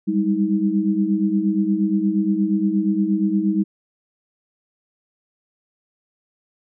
sine tone cluster, 194.9 / 203.4 / 317.7 Hz, G3 / G#3 / D#4, -10 / -36 / +36 cents, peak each -21 dBFS, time 0.07-3.64 s, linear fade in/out 20 ms, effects none

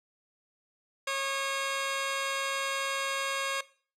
10% pulse tone pair together, 546.1 / 1226 Hz, C#5 / D#6, -26 / -26 cents, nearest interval octave + major second, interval 1400 cents, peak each -22 / -30 dBFS, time 1.07-3.61 s, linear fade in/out 5 ms, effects noise-tail reverb RT60 0.4 s tail -18 dB re dry + low-pass 10000 Hz 12 dB/octave

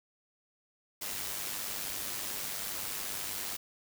white noise with amplitude modulation, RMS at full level -35 dBFS, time 1.01-3.57 s, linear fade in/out 10 ms, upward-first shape sine, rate 100 Hz, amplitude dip 55%, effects none

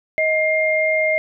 sine tone pair together, 629 / 2116 Hz, D#5 / C7, +19 / +19 cents, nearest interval octave + major sixth, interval 2100 cents, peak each -18 dBFS, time 0.18-1.18 s, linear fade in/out 0 ms, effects none

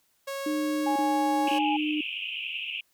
sawtooth tone with pitch glide, 550 to 553.5 Hz, C#5 to C#5, -14 to -3 cents, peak -28 dBFS, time 0.27-1.59 s, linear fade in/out 10 ms, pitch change +11 cents, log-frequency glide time 0.44-1.18 s
sine tone bursts, 303 Hz, D#4, 46 cents flat, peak -26 dBFS, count 3, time 0.46-2.01 s, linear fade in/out 5 ms, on 500 ms, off 25 ms
sine tone, 830.6 Hz, G#5, in tune, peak -25 dBFS, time 0.86-1.77 s, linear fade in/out 10 ms
pink band-pass noise, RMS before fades -34 dBFS, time 1.47-2.81 s, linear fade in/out 5 ms, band 2500 to 3000 Hz, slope 96 dB/octave
effects white hiss -69 dBFS RMS until 2.93 s

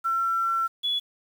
sine tone pair in turn, 1351 / 3404 Hz, E6 / G#7, +42 / +42 cents, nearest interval octave + major third, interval 1600 cents, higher second, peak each -22 / -23 dBFS, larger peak first, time 0.04-0.68 / 0.83-1 s, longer first, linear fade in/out 20 ms, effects 8-bit

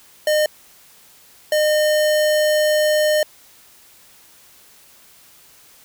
square tone pair in turn, 609 / 609 Hz, D#5 / D#5, -37 / -37 cents, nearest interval unison, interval 0 cents, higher neither, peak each -15 dBFS, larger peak neither, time 0.27-0.46 / 1.52-3.23 s, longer second, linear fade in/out 2 ms, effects white hiss -49 dBFS RMS until 5.84 s

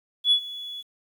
sine tone with ADSR envelope, 3403 Hz, G#7, 41 cents sharp, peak -13 dBFS, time 0.24-0.83 s, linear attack 74 ms, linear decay 84 ms, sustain -20 dB, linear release 30 ms, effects tanh soft clip ceiling -11 dBFS + 9-bit

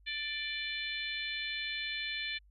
harmonic tone with a mistuned harmonic, 588 Hz, D5, 2 cents sharp, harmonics 3 / 4 / 5 / 6 / 7, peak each -41 / -39 / -43 / -41 / -44 dBFS, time 0.06-2.39 s, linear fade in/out 20 ms, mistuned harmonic 5, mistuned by +27 cents, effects added 50 Hz sine -59 dBFS peak until 2.5 s

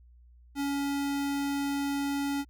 square tone, 281.2 Hz, C#4, 25 cents sharp, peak -29 dBFS, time 0.55-2.45 s, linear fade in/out 50 ms, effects added 60 Hz sine -53 dBFS peak until 2.49 s

